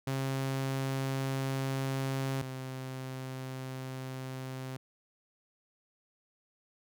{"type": "tone pair in turn", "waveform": "sawtooth", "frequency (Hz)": [134.3, 130.85], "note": ["C3", "C3"], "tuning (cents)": [46, 0], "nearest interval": "unison", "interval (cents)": 46, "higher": "first", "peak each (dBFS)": [-27, -34], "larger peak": "first", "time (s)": [[0.07, 2.42], [2.42, 4.77]], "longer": "neither", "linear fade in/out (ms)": 5, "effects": []}